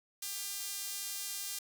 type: tone with high-pass filter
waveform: sawtooth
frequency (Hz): 399.6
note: G4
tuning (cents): +33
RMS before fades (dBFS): -40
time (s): 0.22-1.59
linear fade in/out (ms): 5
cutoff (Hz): 5700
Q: 0.62
effects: 10-bit